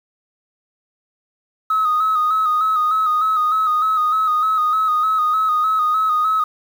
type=tone with vibrato; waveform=sine; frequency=1263 Hz; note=D#6; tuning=26 cents sharp; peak=-13 dBFS; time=1.7-6.44 s; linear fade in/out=5 ms; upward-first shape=square; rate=3.3 Hz; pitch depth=34 cents each way; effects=tanh soft clip ceiling -11 dBFS + 7-bit